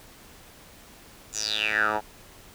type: tone with band-pass filter sweep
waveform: 10% pulse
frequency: 106.9 Hz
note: A2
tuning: 49 cents flat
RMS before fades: -26 dBFS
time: 1.32-2.01 s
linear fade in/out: 50 ms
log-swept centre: 7400 to 830 Hz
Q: 7.6
effects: pink hiss -50 dBFS RMS until 2.54 s